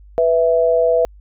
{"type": "tone pair together", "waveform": "sine", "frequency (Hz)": [493.9, 659.3], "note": ["B4", "E5"], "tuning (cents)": [0, 0], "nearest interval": "perfect fourth", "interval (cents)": 500, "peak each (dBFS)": [-14, -15], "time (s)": [0.18, 1.05], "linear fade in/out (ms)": 0, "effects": ["added 50 Hz sine -40 dBFS peak until 1.2 s"]}